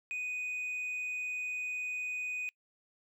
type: tone with tanh clipping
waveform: triangle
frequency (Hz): 2489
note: D#7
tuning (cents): 0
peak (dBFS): -35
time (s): 0.11-2.49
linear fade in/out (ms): 0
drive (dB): 7
effects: noise-tail reverb RT60 0.1 s tail -26 dB re dry